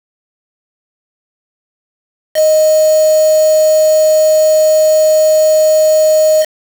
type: tone with quantisation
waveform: sine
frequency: 622 Hz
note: D#5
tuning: 1 cent flat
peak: -6 dBFS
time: 2.34-6.46 s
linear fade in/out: 50 ms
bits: 3
effects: none